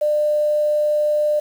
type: tone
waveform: sine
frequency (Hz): 599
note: D5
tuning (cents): +34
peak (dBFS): -15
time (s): 0.01-1.4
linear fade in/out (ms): 10
effects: 7-bit